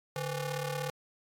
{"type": "ring-modulated tone", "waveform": "sawtooth", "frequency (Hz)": 327.3, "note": "E4", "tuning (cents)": -12, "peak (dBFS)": -26, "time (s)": [0.16, 0.9], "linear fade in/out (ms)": 2, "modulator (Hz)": 182, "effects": ["AAC 64 kbps"]}